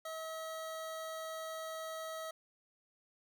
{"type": "tone", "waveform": "25% pulse", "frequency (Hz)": 642, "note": "E5", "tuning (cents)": -46, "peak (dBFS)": -37, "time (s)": [0.05, 2.31], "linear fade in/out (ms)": 5, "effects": []}